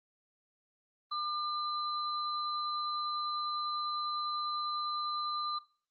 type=tone pair together; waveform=sine; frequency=1200 / 4045 Hz; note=D6 / B7; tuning=+37 / +41 cents; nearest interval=octave + major sixth; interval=2104 cents; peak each=-34 / -39 dBFS; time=1.11-5.59 s; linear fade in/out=10 ms; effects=noise-tail reverb RT60 0.4 s tail -19 dB re dry + Opus 24 kbps